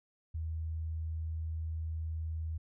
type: tone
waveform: sine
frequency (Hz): 80.2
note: E2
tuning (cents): -47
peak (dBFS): -34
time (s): 0.34-2.58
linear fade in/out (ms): 10
effects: none